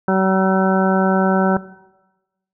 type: harmonic tone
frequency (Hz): 190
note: F#3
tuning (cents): +46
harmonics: 1 / 2 / 3 / 4 / 5 / 7 / 8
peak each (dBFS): -17 / -20 / -22 / -23 / -24 / -25 / -26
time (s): 0.08-1.57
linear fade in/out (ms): 2
effects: noise-tail reverb RT60 1.0 s tail -17 dB re dry